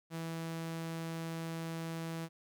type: tone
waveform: sawtooth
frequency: 164.2 Hz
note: E3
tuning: 6 cents flat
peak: -34 dBFS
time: 0.1-2.29 s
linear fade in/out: 50 ms
effects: none